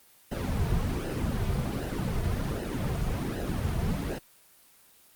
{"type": "noise with flanger", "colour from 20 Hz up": "brown", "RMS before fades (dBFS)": -29, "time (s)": [0.31, 4.19], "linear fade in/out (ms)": 10, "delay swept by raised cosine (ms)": [0.87, 3.77], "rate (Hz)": 1.3, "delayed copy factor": -0.75, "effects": ["white hiss -58 dBFS RMS until 5.15 s", "Opus 24 kbps"]}